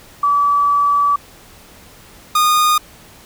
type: tone pair in turn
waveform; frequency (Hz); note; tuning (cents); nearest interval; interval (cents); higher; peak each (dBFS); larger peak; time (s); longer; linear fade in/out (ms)
sine / 45% pulse; 1150 / 1226.5; D6 / D#6; -37 / -25; minor second; 112; second; -11; neither; 0.23-1.16 / 2.35-2.78; first; 5
effects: pink hiss -43 dBFS RMS until 3.25 s